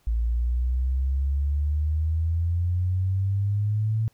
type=exponential sweep; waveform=sine; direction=up; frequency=55.9 to 112.2 Hz; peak=-21 dBFS; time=0.07-4.08 s; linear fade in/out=0 ms; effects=pink hiss -65 dBFS RMS until 4.13 s